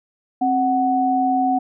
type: tone pair together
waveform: sine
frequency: 264.7 / 743 Hz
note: C4 / F#5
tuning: +20 / +7 cents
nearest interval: octave + tritone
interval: 1787 cents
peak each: -20 / -17 dBFS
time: 0.41-1.59 s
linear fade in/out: 10 ms
effects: none